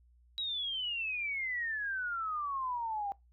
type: exponential sweep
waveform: sine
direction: down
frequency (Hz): 3884 to 784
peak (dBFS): -33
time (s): 0.38-3.12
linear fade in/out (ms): 0
effects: noise-tail reverb RT60 0.2 s tail -22 dB re dry + added 60 Hz sine -61 dBFS peak until 3.32 s